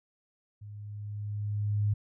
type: tone with level ramp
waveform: sine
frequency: 103.83 Hz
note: G#2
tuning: in tune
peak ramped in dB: -42 to -23 dBFS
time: 0.61-1.94 s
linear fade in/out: 10 ms
effects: none